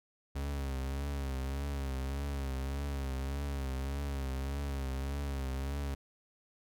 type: tone with vibrato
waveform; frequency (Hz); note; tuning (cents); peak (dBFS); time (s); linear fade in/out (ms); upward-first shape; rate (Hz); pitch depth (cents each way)
40% pulse; 68.5; C#2; -20; -33; 0.35-5.95; 10; triangle; 1.7; 73
effects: none